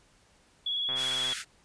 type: tone with vibrato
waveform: sine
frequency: 3360 Hz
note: G#7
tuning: 19 cents sharp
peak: -28 dBFS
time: 0.66-1.34 s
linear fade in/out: 5 ms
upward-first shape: triangle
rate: 19 Hz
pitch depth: 47 cents each way
type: click train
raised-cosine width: 0.5 ms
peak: -26 dBFS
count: 57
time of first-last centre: 0.89-1.324 s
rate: 129 Hz
type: high-pass noise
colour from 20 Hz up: pink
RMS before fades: -37 dBFS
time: 0.95-1.45 s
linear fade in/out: 50 ms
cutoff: 1300 Hz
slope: 96 dB/octave
effects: pink hiss -63 dBFS RMS until 1.64 s + resampled to 22050 Hz